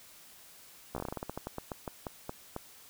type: slowing click train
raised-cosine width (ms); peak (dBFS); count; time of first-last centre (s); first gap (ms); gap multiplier
1; -22; 19; 0.95-2.564; 14; 1.19
effects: white hiss -55 dBFS RMS until 2.89 s